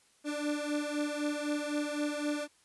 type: beating tone pair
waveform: 30% pulse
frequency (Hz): 293.7 / 297.6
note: D4 / D4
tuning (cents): 0 / +23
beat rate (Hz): 3.9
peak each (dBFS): -31 / -33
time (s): 0.24-2.48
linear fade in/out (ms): 50
effects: white hiss -66 dBFS RMS until 2.64 s + resampled to 24000 Hz